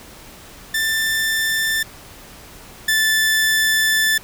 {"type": "tone pair in turn", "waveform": "sawtooth", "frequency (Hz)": [1777, 1756.6], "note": ["A6", "A6"], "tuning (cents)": [17, -3], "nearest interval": "unison", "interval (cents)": 20, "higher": "first", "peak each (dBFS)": [-14, -11], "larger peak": "second", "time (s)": [[0.74, 1.83], [2.88, 4.18]], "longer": "second", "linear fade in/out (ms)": 5, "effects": ["pink hiss -41 dBFS RMS until 4.23 s"]}